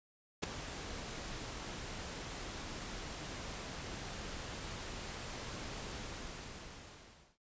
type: noise with ADSR envelope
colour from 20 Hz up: pink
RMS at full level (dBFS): -33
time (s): 0.42-7.38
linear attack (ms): 18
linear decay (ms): 4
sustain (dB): -11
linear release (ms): 1400
effects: resampled to 16000 Hz